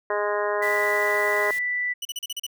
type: harmonic tone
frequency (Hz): 207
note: G#3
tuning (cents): -5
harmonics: 2 / 3 / 4 / 5 / 6 / 7 / 8 / 9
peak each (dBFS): -27 / -27 / -34 / -29 / -36 / -36 / -34 / -34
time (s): 0.1-1.51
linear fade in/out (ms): 2
type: tone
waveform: sine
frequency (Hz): 1975.5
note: B6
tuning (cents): 0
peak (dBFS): -23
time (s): 0.61-1.94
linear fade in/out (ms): 20
type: noise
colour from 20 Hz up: white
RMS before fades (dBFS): -41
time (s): 0.62-1.59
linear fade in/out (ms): 5
type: tone bursts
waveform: sawtooth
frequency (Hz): 2960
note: F#7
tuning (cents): 0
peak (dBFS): -25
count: 7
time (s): 2.02-2.466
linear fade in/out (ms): 5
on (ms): 32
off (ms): 37
effects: none